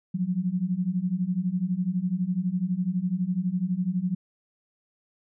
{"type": "beating tone pair", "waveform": "sine", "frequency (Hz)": [174.61, 186.61], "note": ["F3", "F#3"], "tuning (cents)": [0, 15], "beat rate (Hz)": 12, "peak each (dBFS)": [-28, -26], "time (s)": [0.14, 4.15], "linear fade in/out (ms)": 10, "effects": []}